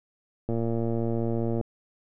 click train, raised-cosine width 2 ms, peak -16 dBFS, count 130, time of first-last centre 0.49-1.612 s, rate 115 Hz, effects none

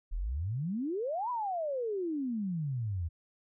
sine exponential two-way sweep, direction up then down, 35.44 to 1013 to 78.7 Hz, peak -31 dBFS, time 0.11-3.09 s, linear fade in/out 20 ms, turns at 1.3 s, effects none

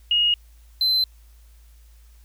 sine / triangle tone pair in turn, 2872 / 4070 Hz, F7 / C8, +48 / -49 cents, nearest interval tritone, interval 603 cents, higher second, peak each -16 dBFS, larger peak neither, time 0.11-0.34 / 0.81-1.04 s, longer neither, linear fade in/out 2 ms, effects added 56 Hz sine -47 dBFS peak until 2.24 s + white hiss -61 dBFS RMS until 2.24 s

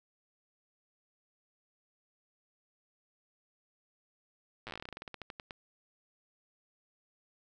slowing click train, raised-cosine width 0.3 ms, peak -26 dBFS, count 22, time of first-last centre 4.67-5.508 s, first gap 8 ms, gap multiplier 1.14, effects none

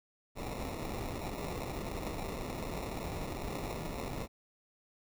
pink noise with sample-and-hold, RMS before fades -39 dBFS, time 0.35-4.28 s, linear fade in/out 50 ms, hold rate 1575 Hz, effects none

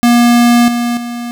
square tone with level steps, 238.8 Hz, A#3, 42 cents sharp, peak -6 / -13 / -20 dBFS, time 0.03-1.31 s, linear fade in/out 0 ms, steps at 0.68 / 0.97 s, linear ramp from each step 2 ms, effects none

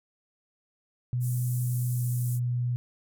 sine tone with pitch glide, 123.47 to 122.33 Hz, B2 to B2, 0 to -16 cents, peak -25 dBFS, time 1.13-2.76 s, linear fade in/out 0 ms, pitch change -16 cents, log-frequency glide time 1.62-2.42 s
pink band-pass noise, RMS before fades -42 dBFS, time 1.2-2.4 s, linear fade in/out 50 ms, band 8600 to 16000 Hz, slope 24 dB/octave
effects none

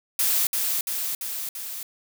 blue noise with echo, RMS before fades -22 dBFS, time 0.19-0.47 s, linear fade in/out 2 ms, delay 340 ms, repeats 4, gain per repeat -3 dB, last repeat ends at 1.83 s, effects none

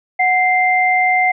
sine tone pair together, 739 / 2089 Hz, F#5 / C7, -2 / -3 cents, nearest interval octave + tritone, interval 1799 cents, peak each -14 dBFS, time 0.19-1.32 s, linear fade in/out 10 ms, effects none

